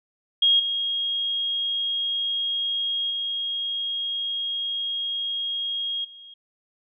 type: tone with level steps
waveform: sine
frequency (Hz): 3266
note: G#7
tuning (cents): -30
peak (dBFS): -15 / -23 / -25 / -42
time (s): 0.42-6.34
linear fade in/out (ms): 5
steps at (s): 0.59 / 3.1 / 6.04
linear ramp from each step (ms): 10
effects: none